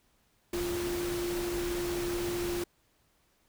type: tone in noise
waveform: sine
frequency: 349.2 Hz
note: F4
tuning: in tune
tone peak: -31 dBFS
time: 0.53-2.64 s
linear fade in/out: 5 ms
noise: pink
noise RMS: -38 dBFS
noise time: 0.53-2.64 s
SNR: +4 dB
effects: pink hiss -70 dBFS RMS until 3.48 s